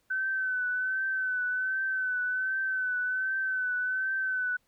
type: tone with vibrato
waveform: sine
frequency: 1520 Hz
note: F#6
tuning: 46 cents sharp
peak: -27 dBFS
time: 0.1-4.57 s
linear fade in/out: 10 ms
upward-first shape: triangle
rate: 1.3 Hz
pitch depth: 44 cents each way
effects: pink hiss -72 dBFS RMS until 4.67 s